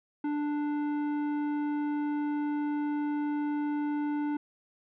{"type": "tone with tanh clipping", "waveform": "triangle", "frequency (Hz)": 294.6, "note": "D4", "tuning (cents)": 6, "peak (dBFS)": -30, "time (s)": [0.24, 4.37], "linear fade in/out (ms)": 5, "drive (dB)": 16, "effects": []}